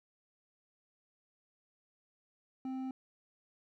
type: tone with hard clipping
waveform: triangle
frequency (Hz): 261.6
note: C4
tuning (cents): 0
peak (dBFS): -38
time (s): 2.65-2.91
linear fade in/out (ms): 2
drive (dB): 10
effects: none

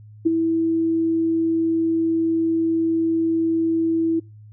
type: tone with ADSR envelope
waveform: sine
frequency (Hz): 327.7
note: E4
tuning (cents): -10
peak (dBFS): -11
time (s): 0.25-4.2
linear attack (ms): 17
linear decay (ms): 15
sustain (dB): -6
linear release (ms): 12
effects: noise-tail reverb RT60 0.3 s tail -26 dB re dry + added 106 Hz sine -41 dBFS peak until 4.52 s

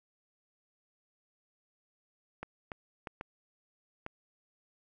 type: clicks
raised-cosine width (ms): 0.5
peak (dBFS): -24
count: 5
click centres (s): 2.43 / 2.718 / 3.072 / 3.211 / 4.064
effects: none

